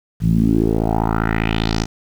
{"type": "tone with low-pass filter sweep", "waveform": "10% pulse", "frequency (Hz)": 55, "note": "A1", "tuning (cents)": 0, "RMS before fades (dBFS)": -17, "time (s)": [0.2, 1.87], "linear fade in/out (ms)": 50, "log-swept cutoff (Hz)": [140, 6500], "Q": 3.3, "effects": ["7-bit"]}